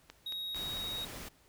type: click train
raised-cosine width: 0.2 ms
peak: -29 dBFS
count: 4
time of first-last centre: 0.1-0.77 s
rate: 4.48 Hz
type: tone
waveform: triangle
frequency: 3782 Hz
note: A#7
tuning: 24 cents sharp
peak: -35 dBFS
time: 0.26-1.05 s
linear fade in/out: 5 ms
type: noise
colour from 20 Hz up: pink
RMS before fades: -45 dBFS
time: 0.55-1.29 s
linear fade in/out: 10 ms
effects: pink hiss -65 dBFS RMS until 1.48 s